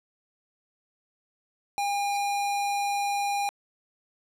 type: tone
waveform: square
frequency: 808 Hz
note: G#5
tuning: 48 cents flat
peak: -26 dBFS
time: 1.78-3.49 s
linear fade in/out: 0 ms
type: tone with exponential growth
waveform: sawtooth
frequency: 2328 Hz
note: D7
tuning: 16 cents flat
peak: -35 dBFS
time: 2.04-2.17 s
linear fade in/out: 2 ms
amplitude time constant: 27 ms
effects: low-pass 12000 Hz 12 dB/octave